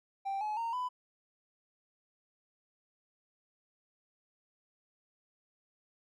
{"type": "tone with pitch steps", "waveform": "triangle", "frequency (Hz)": [784, 850, 921.6, 999.3], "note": ["G5", "G#5", "A#5", "B5"], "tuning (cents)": [0, 40, -20, 20], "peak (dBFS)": -30, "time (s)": [0.25, 0.89], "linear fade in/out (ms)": 20, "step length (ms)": 160, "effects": ["tanh soft clip ceiling -27 dBFS"]}